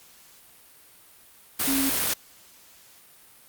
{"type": "tone in noise", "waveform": "sine", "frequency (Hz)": 271.6, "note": "C#4", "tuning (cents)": -35, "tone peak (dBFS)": -24, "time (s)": [1.67, 1.9], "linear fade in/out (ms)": 10, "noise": "white", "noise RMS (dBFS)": -25, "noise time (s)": [1.59, 2.14], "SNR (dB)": -2, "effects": ["white hiss -53 dBFS RMS until 3.48 s", "Opus 48 kbps"]}